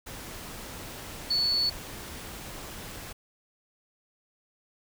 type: tone in noise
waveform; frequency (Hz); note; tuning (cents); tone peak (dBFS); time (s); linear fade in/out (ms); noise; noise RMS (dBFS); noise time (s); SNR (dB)
sine; 4435; C#8; 0; -23; 1.3-1.7; 10; pink; -41; 0.06-3.13; +15
effects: none